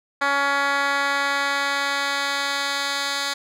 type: tone with band-pass filter sweep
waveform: 10% pulse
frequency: 280.6 Hz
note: C#4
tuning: 21 cents sharp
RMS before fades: -23 dBFS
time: 0.21-3.34 s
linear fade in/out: 10 ms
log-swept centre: 1600 to 4100 Hz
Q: 0.97
effects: none